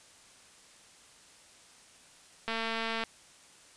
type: click train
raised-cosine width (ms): 0.3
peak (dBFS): -18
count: 127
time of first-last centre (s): 2.48-3.038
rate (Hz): 226
effects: white hiss -57 dBFS RMS until 3.76 s + resampled to 22050 Hz